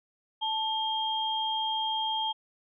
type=tone pair together; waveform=sine; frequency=880 / 3213 Hz; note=A5 / G7; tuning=0 / +42 cents; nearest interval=octave + minor seventh; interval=2242 cents; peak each=-30 / -30 dBFS; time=0.41-2.33 s; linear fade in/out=20 ms; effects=none